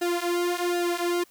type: tone with flanger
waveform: sawtooth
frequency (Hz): 350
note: F4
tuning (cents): +4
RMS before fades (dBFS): -26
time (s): 0.01-1.24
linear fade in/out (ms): 10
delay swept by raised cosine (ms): 0.88 to 4.58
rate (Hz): 1.3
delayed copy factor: -0.9
effects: white hiss -58 dBFS RMS until 1.3 s